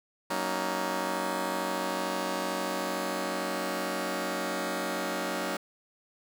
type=chord; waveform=10% pulse; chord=D# minor seventh; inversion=first; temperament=just; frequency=186.68 / 233.3 / 280 / 311.1 Hz; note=F#3 / A#3 / C#4 / D#4; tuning=+16 / +2 / +18 / 0 cents; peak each=-27 / -29 / -28 / -27 dBFS; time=0.3-5.57 s; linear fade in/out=5 ms; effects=none